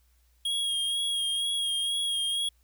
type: tone with vibrato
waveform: square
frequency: 3275 Hz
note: G#7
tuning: 25 cents flat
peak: -27 dBFS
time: 0.45-2.49 s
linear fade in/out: 5 ms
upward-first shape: sine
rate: 2.1 Hz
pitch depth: 29 cents each way
effects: added 60 Hz sine -62 dBFS peak until 2.63 s + white hiss -71 dBFS RMS until 2.63 s